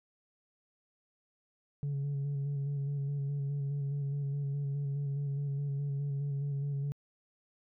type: tone with vibrato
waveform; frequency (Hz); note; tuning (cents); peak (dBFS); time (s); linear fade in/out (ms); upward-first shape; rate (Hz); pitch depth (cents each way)
sine; 141; C#3; +30; -29; 1.83-6.92; 0; square; 4.8; 23
effects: tanh soft clip ceiling -30 dBFS